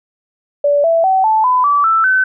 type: tone with pitch steps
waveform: sine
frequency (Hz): 577 / 662.8 / 761.4 / 874.6 / 1004.6 / 1154 / 1325.6 / 1522.7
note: D5 / E5 / F#5 / A5 / B5 / D6 / E6 / F#6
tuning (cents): -31 / +9 / +49 / -11 / +29 / -31 / +9 / +49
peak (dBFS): -9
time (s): 0.64-2.24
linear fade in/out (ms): 5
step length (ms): 200
effects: none